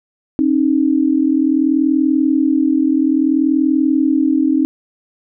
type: tone pair together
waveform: sine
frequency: 269.8 / 310.4 Hz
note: C#4 / D#4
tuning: -47 / -4 cents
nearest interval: major second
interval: 243 cents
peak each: -14 dBFS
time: 0.39-4.65 s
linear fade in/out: 0 ms
effects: none